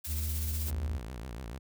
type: noise with tremolo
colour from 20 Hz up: blue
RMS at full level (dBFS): -38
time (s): 0.04-0.71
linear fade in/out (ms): 10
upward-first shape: sine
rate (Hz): 16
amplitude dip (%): 35
type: tone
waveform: triangle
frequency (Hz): 76.8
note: D#2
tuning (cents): -22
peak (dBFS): -29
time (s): 0.06-1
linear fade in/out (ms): 50
type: tone with vibrato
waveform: sawtooth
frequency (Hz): 60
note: B1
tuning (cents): -49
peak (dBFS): -35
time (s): 0.66-1.59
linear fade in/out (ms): 20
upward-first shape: sine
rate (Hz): 7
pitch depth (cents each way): 220
effects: none